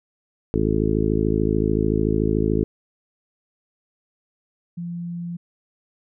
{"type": "harmonic tone", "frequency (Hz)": 53.6, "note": "A1", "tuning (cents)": -45, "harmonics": [1, 2, 3, 4, 5, 6, 7, 8], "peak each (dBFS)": [-26, -26, -26, -26, -26, -26, -26, -26], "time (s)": [0.54, 2.64], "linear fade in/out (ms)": 0}
{"type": "tone", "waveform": "sine", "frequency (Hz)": 172.3, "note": "F3", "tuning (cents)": -23, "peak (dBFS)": -27, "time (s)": [4.77, 5.37], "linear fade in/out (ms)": 10}
{"effects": []}